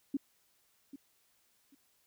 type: tone with echo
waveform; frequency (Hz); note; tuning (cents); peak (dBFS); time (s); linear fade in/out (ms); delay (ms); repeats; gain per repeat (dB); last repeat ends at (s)
sine; 277.2; C#4; 0; -29; 0.14-0.17; 5; 790; 2; -14; 1.75
effects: white hiss -72 dBFS RMS until 2.06 s